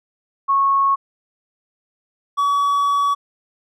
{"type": "tone pair in turn", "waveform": ["sine", "triangle"], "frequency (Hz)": [1100, 1134.9], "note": ["C#6", "C#6"], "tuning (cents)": [-14, 40], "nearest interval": "minor second", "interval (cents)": 54, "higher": "second", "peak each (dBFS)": -13, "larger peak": "neither", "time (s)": [[0.48, 0.96], [2.37, 3.15]], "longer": "second", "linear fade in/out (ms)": 20, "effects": []}